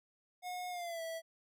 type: tone with pitch glide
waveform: square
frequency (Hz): 723 to 655.4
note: F#5 to E5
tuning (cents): -40 to -10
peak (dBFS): -40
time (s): 0.42-1.22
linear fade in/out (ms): 50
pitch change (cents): -170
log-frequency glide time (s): 0.7-1.02
effects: none